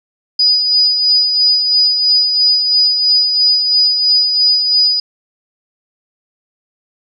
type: tone with tremolo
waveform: sine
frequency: 4946 Hz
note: D#8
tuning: 11 cents flat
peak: -7 dBFS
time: 0.39-5 s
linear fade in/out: 5 ms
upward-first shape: sine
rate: 3 Hz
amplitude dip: 45%
effects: none